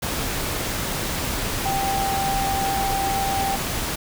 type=tone in noise; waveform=sine; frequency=784 Hz; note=G5; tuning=in tune; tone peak=-22 dBFS; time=1.65-3.56 s; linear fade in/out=10 ms; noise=pink; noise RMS=-26 dBFS; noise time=0.02-3.96 s; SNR=+1 dB; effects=none